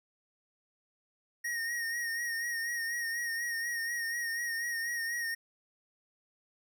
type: tone with vibrato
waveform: square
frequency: 1864.7 Hz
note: A#6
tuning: in tune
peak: -33 dBFS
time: 1.44-5.35 s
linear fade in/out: 10 ms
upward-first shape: sine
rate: 4.1 Hz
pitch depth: 40 cents each way
effects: none